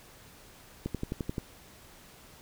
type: click train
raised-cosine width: 3 ms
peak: -19 dBFS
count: 7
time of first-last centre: 0.86-1.382 s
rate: 11.5 Hz
effects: pink hiss -54 dBFS RMS until 2.41 s